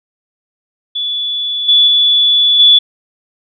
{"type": "tone with level steps", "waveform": "sine", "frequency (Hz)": 3441, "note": "A7", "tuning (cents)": -39, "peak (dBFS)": [-15, -5, -7, -3], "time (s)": [0.95, 2.79], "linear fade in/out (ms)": 10, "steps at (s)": [1.68, 1.87, 2.59], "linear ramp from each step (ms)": 10, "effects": []}